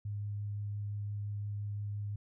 sine tone with vibrato, 102.9 Hz, G#2, 16 cents flat, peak -35 dBFS, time 0.05-2.16 s, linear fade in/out 5 ms, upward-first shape triangle, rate 5.8 Hz, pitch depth 10 cents each way, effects none

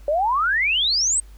sine exponential sweep, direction up, 560 to 8530 Hz, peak -17 dBFS, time 0.08-1.2 s, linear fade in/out 2 ms, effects added 50 Hz sine -40 dBFS peak until 1.37 s + pink hiss -56 dBFS RMS until 1.37 s

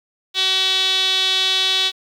sawtooth tone with band-pass filter, 378.9 Hz, F#4, 41 cents sharp, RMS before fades -18 dBFS, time 0.34-1.92 s, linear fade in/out 50 ms, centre 3600 Hz, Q 6.7, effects 8-bit

